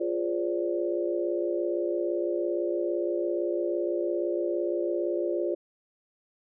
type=chord; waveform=sine; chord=D half-diminished seventh; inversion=first; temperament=equal with one note detuned; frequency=349.2 / 415.3 / 523.3 / 580.9 Hz; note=F4 / Ab4 / C5 / D5; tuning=0 / 0 / 0 / -19 cents; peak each=-28 / -34 / -34 / -32 dBFS; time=0-5.55 s; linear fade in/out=10 ms; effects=none